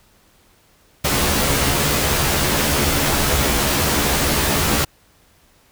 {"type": "noise with comb filter", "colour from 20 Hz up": "pink", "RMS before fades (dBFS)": -18, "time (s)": [1.04, 4.85], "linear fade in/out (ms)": 10, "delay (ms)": 14, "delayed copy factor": 0.8, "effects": ["pink hiss -55 dBFS RMS until 5.71 s"]}